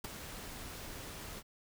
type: noise with ADSR envelope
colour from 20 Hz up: pink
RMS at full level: -38 dBFS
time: 0.04-1.43 s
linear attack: 6 ms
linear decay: 15 ms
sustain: -8 dB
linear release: 46 ms
effects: none